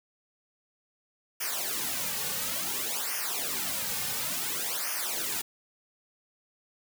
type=noise with flanger; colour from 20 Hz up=white; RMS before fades=-32 dBFS; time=1.4-5.42 s; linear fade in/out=10 ms; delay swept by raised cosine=0.25 to 3.05 ms; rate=0.57 Hz; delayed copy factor=-1; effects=none